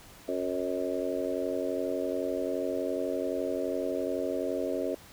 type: harmonic tone with a mistuned harmonic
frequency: 91.8 Hz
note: F#2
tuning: 13 cents flat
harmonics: 3 / 4 / 5 / 6 / 7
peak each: -35 / -35 / -35 / -35 / -35 dBFS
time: 0.28-4.95 s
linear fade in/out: 5 ms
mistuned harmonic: 7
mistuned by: -25 cents
effects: pink hiss -52 dBFS RMS until 5.12 s